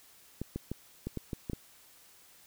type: clicks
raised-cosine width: 3 ms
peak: -22 dBFS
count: 8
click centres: 0.416 / 0.56 / 0.716 / 1.07 / 1.173 / 1.332 / 1.498 / 1.533 s
effects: white hiss -59 dBFS RMS until 2.46 s